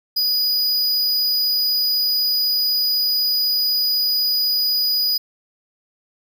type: tone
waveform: square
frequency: 4934 Hz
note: D#8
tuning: 15 cents flat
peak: -17 dBFS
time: 0.16-5.18 s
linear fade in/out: 10 ms
effects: none